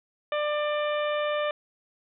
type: harmonic tone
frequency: 595 Hz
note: D5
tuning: 22 cents sharp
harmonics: 1 / 2 / 3 / 4 / 5 / 6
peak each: -26 / -32 / -36 / -38 / -40 / -42 dBFS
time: 0.32-1.51 s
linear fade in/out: 2 ms
effects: none